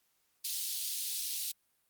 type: high-pass noise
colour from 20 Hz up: pink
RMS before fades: -36 dBFS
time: 0.44-1.52 s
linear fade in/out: 10 ms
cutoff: 3700 Hz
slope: 24 dB/octave
effects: white hiss -75 dBFS RMS until 1.89 s + Opus 48 kbps